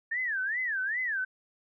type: tone with vibrato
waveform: sine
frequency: 1754 Hz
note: A6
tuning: 6 cents flat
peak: -28 dBFS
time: 0.11-1.25 s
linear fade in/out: 10 ms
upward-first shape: sine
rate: 2.5 Hz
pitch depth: 260 cents each way
effects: none